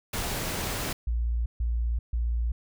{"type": "noise", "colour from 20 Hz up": "pink", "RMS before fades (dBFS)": -31, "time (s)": [0.13, 0.93], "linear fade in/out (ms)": 5}
{"type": "tone bursts", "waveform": "sine", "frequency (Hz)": 58.27, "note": "A#1", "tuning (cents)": 0, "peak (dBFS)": -24, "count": 3, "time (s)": [1.07, 2.52], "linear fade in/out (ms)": 5, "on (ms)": 390, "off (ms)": 140}
{"effects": []}